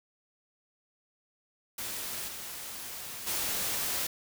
white noise with level steps, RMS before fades -37 / -41 / -32 dBFS, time 1.78-4.07 s, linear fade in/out 5 ms, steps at 2.27 / 3.26 s, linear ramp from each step 20 ms, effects none

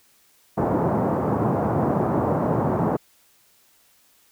pink band-pass noise, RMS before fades -22 dBFS, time 0.57-2.97 s, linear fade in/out 10 ms, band 110 to 1000 Hz, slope 24 dB/octave, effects white hiss -59 dBFS RMS until 4.31 s

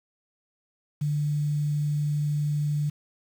sine tone with quantisation, 147.9 Hz, D3, 13 cents sharp, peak -23 dBFS, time 1.01-2.9 s, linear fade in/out 10 ms, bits 8, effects none

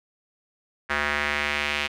square tone with band-pass filter sweep, 73.42 Hz, D2, in tune, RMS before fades -26 dBFS, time 0.89-1.88 s, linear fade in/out 20 ms, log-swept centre 1700 to 2600 Hz, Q 2.3, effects none

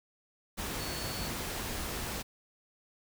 sine tone in noise, 4435 Hz, C#8, in tune, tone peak -43 dBFS, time 0.79-1.29 s, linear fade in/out 20 ms, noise pink, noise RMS -37 dBFS, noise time 0.57-2.23 s, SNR -9 dB, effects none

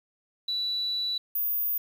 sine tone pair in turn, 3950 / 14913 Hz, B7 / A#9, 0 / 0 cents, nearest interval octave + major seventh, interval 2300 cents, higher second, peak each -26 / -24 dBFS, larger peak second, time 0.48-1.18 / 1.35-1.78 s, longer first, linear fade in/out 5 ms, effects tanh soft clip ceiling -20 dBFS + 9-bit

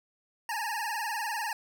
25% pulse tone with vibrato, 880 Hz, A5, in tune, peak -27 dBFS, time 0.49-1.53 s, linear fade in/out 2 ms, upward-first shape sine, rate 20 Hz, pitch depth 120 cents each way, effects none

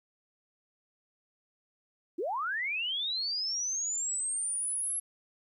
sine linear sweep, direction up, 293.7 to 11180 Hz, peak -30 dBFS, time 2.18-5 s, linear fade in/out 10 ms, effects 12-bit

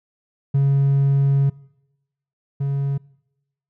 triangle tone pair in turn, 138.59 / 139.1 Hz, C#3 / C#3, 0 / +6 cents, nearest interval unison, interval 6 cents, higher second, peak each -11 / -17 dBFS, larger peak first, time 0.54-1.5 / 2.6-2.98 s, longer first, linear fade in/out 10 ms, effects noise-tail reverb RT60 0.9 s tail -24 dB re dry + tanh soft clip ceiling -8 dBFS

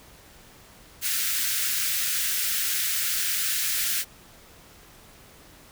white high-pass noise, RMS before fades -26 dBFS, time 1.01-4.05 s, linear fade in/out 50 ms, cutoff 1400 Hz, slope 48 dB/octave, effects pink hiss -51 dBFS RMS until 5.71 s

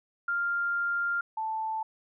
sine tone pair in turn, 1396.9 / 880 Hz, F6 / A5, 0 / 0 cents, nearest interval minor sixth, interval 800 cents, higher first, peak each -26 / -29 dBFS, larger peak first, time 0.28-1.21 / 1.37-1.83 s, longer first, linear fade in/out 5 ms, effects none

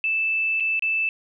sine tone with dropouts, 2637 Hz, E7, in tune, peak -20 dBFS, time 0.04-1.09 s, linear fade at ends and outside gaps 1 ms, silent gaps 0.6-0.605 / 0.794-0.823 s, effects none

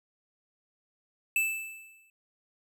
square tone with exponential decay, 2637 Hz, E7, in tune, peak -23 dBFS, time 1.36-2.1 s, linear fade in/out 2 ms, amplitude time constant 160 ms, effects none

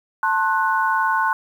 sine chord, F# diminished, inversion first, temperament just, 888 / 1065.6 / 1480 Hz, A5 / C6 / F#6, +16 / +31 / 0 cents, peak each -21 dBFS, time 0.23-1.33 s, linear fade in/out 2 ms, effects 8-bit

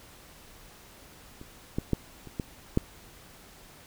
clicks, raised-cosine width 3 ms, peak -30 / -15 / -11 / -30 / -17 / -9 dBFS, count 6, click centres 1.414 / 1.785 / 1.933 / 2.273 / 2.398 / 2.774 s, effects pink hiss -52 dBFS RMS until 3.86 s

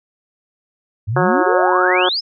sine exponential sweep, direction up, 96.7 to 5350 Hz, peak -17 dBFS, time 1.07-2.21 s, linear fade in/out 20 ms
harmonic tone, 182.3 Hz, F#3, 25 cents flat, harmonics 2 / 3 / 4 / 5 / 6 / 7 / 8 / 9, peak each -18 / -20 / -21 / -22 / -23 / -23 / -24 / -25 dBFS, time 1.16-2.09 s, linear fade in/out 5 ms
effects none

